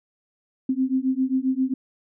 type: beating tone pair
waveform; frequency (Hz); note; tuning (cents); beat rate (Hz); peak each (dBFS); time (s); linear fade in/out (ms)
sine; 257.8 / 265.3; C4 / C4; -26 / +24; 7.5; -23; 0.69-1.74; 5
effects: none